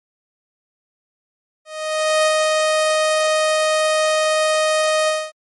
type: tone with ADSR envelope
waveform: sawtooth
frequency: 622.3 Hz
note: D#5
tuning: in tune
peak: -9 dBFS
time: 1.65-5.32 s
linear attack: 590 ms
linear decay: 97 ms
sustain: -2 dB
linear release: 250 ms
effects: MP3 48 kbps